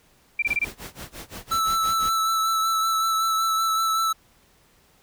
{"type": "tone bursts", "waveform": "sine", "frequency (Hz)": 2357, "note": "D7", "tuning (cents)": 6, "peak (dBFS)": -19, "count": 5, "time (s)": [0.39, 0.647], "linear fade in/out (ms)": 5, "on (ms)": 33, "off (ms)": 23}
{"type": "noise with tremolo", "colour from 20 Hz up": "pink", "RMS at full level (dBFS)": -36, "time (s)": [0.46, 2.1], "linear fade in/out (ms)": 10, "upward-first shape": "sine", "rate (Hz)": 5.8, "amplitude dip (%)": 95}
{"type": "tone with vibrato", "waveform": "square", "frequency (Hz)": 1318.5, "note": "E6", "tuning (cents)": 0, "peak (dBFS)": -21, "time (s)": [1.51, 4.13], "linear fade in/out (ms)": 10, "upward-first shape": "sine", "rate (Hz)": 5.3, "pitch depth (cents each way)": 17}
{"effects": ["pink hiss -59 dBFS RMS until 5.02 s"]}